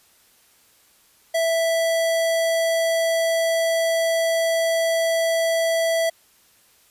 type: tone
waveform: square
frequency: 659.3 Hz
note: E5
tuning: in tune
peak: -19 dBFS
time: 1.34-6.1 s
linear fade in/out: 10 ms
effects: white hiss -57 dBFS RMS until 6.9 s + resampled to 32000 Hz